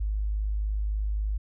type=tone; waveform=sine; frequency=51.8 Hz; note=G#1; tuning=4 cents flat; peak=-25 dBFS; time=0-1.38 s; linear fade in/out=10 ms; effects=none